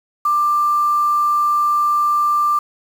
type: tone with quantisation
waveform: sine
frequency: 1185 Hz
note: D6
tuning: 15 cents sharp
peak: -13 dBFS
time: 0.25-2.59 s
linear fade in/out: 5 ms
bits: 6
effects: none